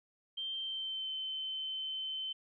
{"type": "tone with pitch glide", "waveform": "sine", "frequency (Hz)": [3151, 3074], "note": ["G7", "G7"], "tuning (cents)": [8, -35], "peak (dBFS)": -36, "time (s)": [0.37, 2.33], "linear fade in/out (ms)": 10, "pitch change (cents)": -43, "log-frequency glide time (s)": [0.5, 1.11], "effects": []}